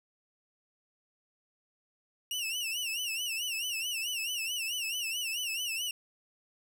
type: tone with vibrato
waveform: sawtooth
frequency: 2794 Hz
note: F7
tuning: in tune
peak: -29 dBFS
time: 2.31-5.91 s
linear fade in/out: 2 ms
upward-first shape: sine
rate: 4.6 Hz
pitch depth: 130 cents each way
effects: none